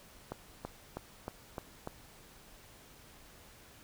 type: accelerating click train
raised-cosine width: 1 ms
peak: -24 dBFS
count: 6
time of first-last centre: 0.32-1.874 s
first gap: 330 ms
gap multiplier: 0.97
effects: pink hiss -57 dBFS RMS until 3.83 s